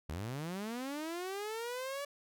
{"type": "linear sweep", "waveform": "sawtooth", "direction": "up", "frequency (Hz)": [69.2, 576], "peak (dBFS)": -34, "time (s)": [0.09, 2.05], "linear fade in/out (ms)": 5, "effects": []}